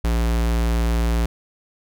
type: tone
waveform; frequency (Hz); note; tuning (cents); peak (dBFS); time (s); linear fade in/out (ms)
square; 57.6; A#1; -20; -18; 0.04-1.26; 5
effects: none